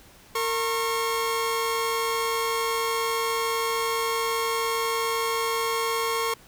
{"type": "tone pair together", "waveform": "sawtooth", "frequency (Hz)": [457.6, 1087.5], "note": ["A#4", "C#6"], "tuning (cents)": [-32, -33], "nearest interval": "octave + minor third", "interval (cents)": 1499, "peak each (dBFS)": -23, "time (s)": [0.35, 6.34], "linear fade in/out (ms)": 5, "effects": ["pink hiss -52 dBFS RMS until 6.47 s"]}